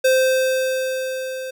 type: tone with level ramp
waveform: square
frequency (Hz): 520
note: C5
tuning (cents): -11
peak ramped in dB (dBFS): -13 to -28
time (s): 0.04-1.51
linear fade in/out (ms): 10
effects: none